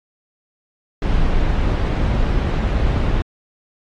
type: noise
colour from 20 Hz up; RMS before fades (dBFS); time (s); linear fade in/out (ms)
brown; -17; 1.02-3.22; 2
effects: low-pass 4000 Hz 12 dB/octave + AAC 32 kbps